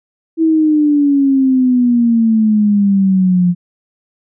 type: exponential sweep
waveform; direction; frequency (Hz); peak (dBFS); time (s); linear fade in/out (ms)
sine; down; 327.2 to 174.61; -8; 0.37-3.55; 50
effects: none